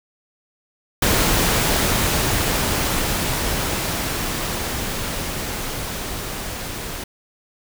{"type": "noise with level ramp", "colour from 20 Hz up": "pink", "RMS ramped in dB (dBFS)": [-17, -30], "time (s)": [1.02, 7.04], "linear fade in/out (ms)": 5, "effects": []}